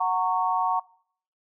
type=chord; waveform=sine; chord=F# major; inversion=none; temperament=equal with one note detuned; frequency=740 / 920 / 1108.7 Hz; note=F#5 / A#5 / C#6; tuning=0 / -23 / 0 cents; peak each=-26 dBFS; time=0-0.8 s; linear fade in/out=10 ms; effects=noise-tail reverb RT60 0.6 s tail -23 dB re dry